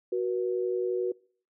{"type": "tone pair together", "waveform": "sine", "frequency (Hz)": [370.5, 481.6], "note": ["F#4", "B4"], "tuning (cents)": [2, -44], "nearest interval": "perfect fourth", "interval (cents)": 454, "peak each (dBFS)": [-27, -31], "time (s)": [0.12, 1.12], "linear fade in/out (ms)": 5, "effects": ["noise-tail reverb RT60 0.5 s tail -25 dB re dry"]}